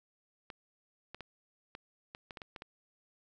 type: clicks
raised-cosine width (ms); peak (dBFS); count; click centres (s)
0.3; -28; 10; 0.502 / 1.146 / 1.207 / 1.751 / 2.149 / 2.308 / 2.372 / 2.418 / 2.562 / 2.621
effects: none